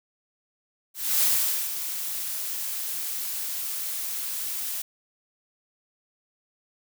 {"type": "noise with ADSR envelope", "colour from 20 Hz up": "blue", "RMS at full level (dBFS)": -21, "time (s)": [0.94, 4.82], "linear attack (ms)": 270, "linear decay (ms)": 480, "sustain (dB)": -10, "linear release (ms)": 4, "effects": []}